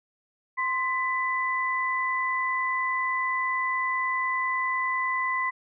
sine tone pair together, 1044.2 / 1994 Hz, C6 / B6, -4 / +16 cents, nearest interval major seventh, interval 1120 cents, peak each -27 dBFS, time 0.57-5.51 s, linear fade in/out 20 ms, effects none

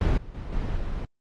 brown noise with level steps, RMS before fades -20 / -40 / -33 / -27 / -29 dBFS, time 0.01-1.05 s, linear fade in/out 2 ms, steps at 0.17 / 0.34 / 0.52 / 0.76 s, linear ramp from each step 10 ms, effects low-pass 4000 Hz 12 dB/octave + Opus 24 kbps

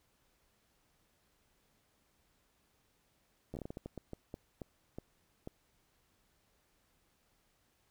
slowing click train, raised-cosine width 2 ms, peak -29 dBFS, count 15, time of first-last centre 3.54-5.474 s, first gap 12 ms, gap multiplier 1.33, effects pink hiss -74 dBFS RMS until 7.9 s

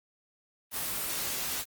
white noise with comb filter, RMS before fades -33 dBFS, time 0.71-1.65 s, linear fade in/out 50 ms, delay 19 ms, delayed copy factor -0.6, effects Opus 24 kbps

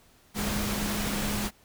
sine tone in noise, 206.6 Hz, G#3, 9 cents flat, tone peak -32 dBFS, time 0.34-1.51 s, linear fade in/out 50 ms, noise pink, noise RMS -31 dBFS, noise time 0.34-1.51 s, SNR -4 dB, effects pink hiss -60 dBFS RMS until 1.64 s

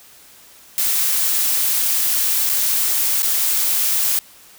blue noise with dropouts, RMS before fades -18 dBFS, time 0.78-4.19 s, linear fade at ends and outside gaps 0 ms, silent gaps 2.492-2.497 / 3.221-3.23 s, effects white hiss -46 dBFS RMS until 4.58 s

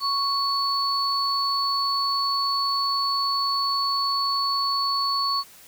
sine tone pair together, 1108.7 / 4435 Hz, C#6 / C#8, 0 / 0 cents, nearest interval 2 octaves, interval 2400 cents, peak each -24 dBFS, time 0-5.44 s, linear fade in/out 50 ms, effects white hiss -49 dBFS RMS until 5.67 s

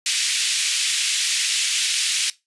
pink band-pass noise, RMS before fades -22 dBFS, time 0.06-2.3 s, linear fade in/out 2 ms, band 2400 to 9600 Hz, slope 24 dB/octave, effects noise-tail reverb RT60 0.2 s tail -19 dB re dry + resampled to 24000 Hz

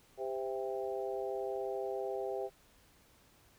harmonic tone with a mistuned harmonic, 132.2 Hz, C3, 18 cents sharp, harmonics 3 / 4 / 5 / 6, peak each -38 / -40 / -42 / -44 dBFS, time 0.17-2.5 s, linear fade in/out 50 ms, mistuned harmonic 4, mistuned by -38 cents, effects pink hiss -65 dBFS RMS until 3.58 s

